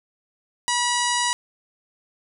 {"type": "harmonic tone", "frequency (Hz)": 969, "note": "B5", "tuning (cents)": -33, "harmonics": [1, 2, 3, 4, 5, 6, 7, 8, 9, 10], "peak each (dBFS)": [-24, -27, -29, -30, -31, -32, -32, -33, -34, -34], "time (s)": [0.68, 1.33], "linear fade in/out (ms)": 0, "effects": []}